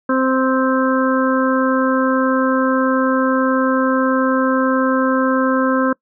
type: harmonic tone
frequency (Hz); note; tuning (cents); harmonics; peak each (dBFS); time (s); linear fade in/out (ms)
261.6; C4; 0; 1 / 2 / 4 / 5 / 6; -16 / -19 / -22 / -23 / -24; 0.09-5.93; 5
effects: noise-tail reverb RT60 0.1 s tail -25 dB re dry